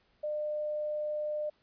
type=tone; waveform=sine; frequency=602 Hz; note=D5; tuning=43 cents sharp; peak=-31 dBFS; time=0.23-1.5 s; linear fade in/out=10 ms; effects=pink hiss -70 dBFS RMS until 1.62 s + resampled to 11025 Hz